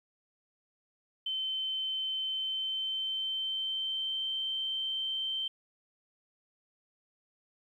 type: tone with pitch glide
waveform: sine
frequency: 3080 to 3116 Hz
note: G7 to G7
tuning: -31 to -11 cents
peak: -31 dBFS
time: 1.26-5.48 s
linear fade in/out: 5 ms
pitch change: +20 cents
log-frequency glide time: 2.26-4.26 s
effects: 11-bit